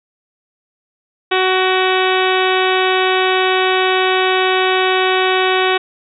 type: harmonic tone with a mistuned harmonic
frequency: 373.5 Hz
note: F#4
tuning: 16 cents sharp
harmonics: 1 / 2 / 3 / 4 / 5 / 6 / 7 / 8 / 9 / 10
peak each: -16 / -19 / -21 / -22 / -23 / -24 / -24 / -25 / -26 / -26 dBFS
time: 1.31-5.78 s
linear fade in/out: 10 ms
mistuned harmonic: 6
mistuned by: +38 cents
effects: none